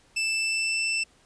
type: tone with pitch glide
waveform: sawtooth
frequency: 2646 to 2663 Hz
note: E7 to E7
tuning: +6 to +17 cents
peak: -21 dBFS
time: 0.16-1.04 s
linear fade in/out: 10 ms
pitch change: +11 cents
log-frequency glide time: 0.31-0.82 s
effects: pink hiss -60 dBFS RMS until 1.25 s + resampled to 22050 Hz